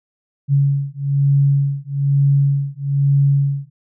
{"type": "beating tone pair", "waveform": "sine", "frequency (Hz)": [139.5, 140.6], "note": ["C#3", "C#3"], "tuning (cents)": [11, 25], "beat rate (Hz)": 1.1, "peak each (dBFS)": -16, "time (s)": [0.48, 3.7], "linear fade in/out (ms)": 50, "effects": []}